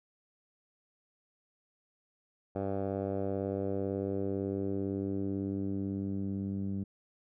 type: tone with low-pass filter sweep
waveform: 10% pulse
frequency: 98 Hz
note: G2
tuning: in tune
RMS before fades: -34 dBFS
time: 2.55-6.84 s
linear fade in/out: 10 ms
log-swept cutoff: 740 to 200 Hz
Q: 1.9
effects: none